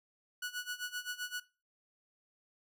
sawtooth tone with tremolo, 1471 Hz, F#6, 11 cents flat, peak -32 dBFS, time 0.42-1.4 s, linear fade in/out 5 ms, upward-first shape sine, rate 7.7 Hz, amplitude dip 85%, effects noise-tail reverb RT60 0.3 s tail -18 dB re dry

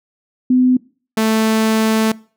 sine / sawtooth tone pair in turn, 253.3 / 220.4 Hz, B3 / A3, +44 / +3 cents, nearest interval major second, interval 241 cents, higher first, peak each -9 dBFS, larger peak neither, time 0.5-0.77 / 1.17-2.12 s, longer second, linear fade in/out 5 ms, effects noise-tail reverb RT60 0.4 s tail -22 dB re dry

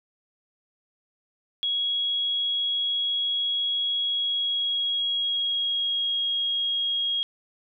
sine tone with pitch glide, 3322 to 3278 Hz, G#7 to G#7, 0 to -23 cents, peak -23 dBFS, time 1.63-7.23 s, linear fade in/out 0 ms, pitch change -23 cents, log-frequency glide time 4.03-6.2 s, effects none

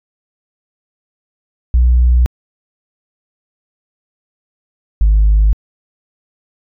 sine tone pair in turn, 61 / 51.95 Hz, B1 / G#1, -21 / +1 cents, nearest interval minor third, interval 278 cents, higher first, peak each -5 dBFS, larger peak neither, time 1.74-2.26 / 5.01-5.53 s, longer neither, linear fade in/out 0 ms, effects tanh soft clip ceiling -4 dBFS

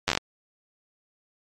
slowing click train, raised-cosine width 0.2 ms, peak -5 dBFS, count 7, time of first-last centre 0.08-0.174 s, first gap 10 ms, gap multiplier 1.18, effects MP3 64 kbps

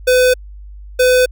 square tone pair in turn, 504 / 504 Hz, B4 / B4, +35 / +35 cents, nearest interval unison, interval 0 cents, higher neither, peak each -9 dBFS, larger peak neither, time 0.07-0.34 / 0.99-1.26 s, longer neither, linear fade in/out 10 ms, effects added 50 Hz sine -31 dBFS peak until 1.31 s

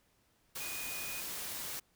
sine tone in noise, 2473 Hz, D#7, 11 cents flat, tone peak -44 dBFS, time 0.6-1.21 s, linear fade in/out 10 ms, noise white, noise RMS -41 dBFS, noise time 0.55-1.8 s, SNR -6 dB, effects pink hiss -72 dBFS RMS until 1.95 s

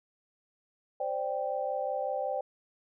sine chord, C suspended second, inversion none, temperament just, 523.3 / 588.7 / 784.9 Hz, C5 / D5 / G5, 0 / +4 / +2 cents, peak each -34 / -34 / -34 dBFS, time 1-2.41 s, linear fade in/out 5 ms, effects none

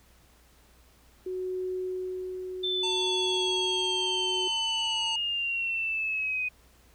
sine tone with tremolo, 369.7 Hz, F#4, 1 cent flat, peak -29 dBFS, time 1.26-4.48 s, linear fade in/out 5 ms, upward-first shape sine, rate 0.61 Hz, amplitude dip 40%
sine linear sweep, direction down, 3553 to 2489 Hz, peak -27 dBFS, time 2.63-6.49 s, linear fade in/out 10 ms
harmonic tone, 899 Hz, A5, 37 cents sharp, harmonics 1 / 3 / 5 / 7 / 9, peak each -35 / -40 / -42 / -43 / -45 dBFS, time 2.83-5.16 s, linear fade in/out 5 ms
effects added 60 Hz sine -60 dBFS peak until 6.94 s + pink hiss -61 dBFS RMS until 6.94 s

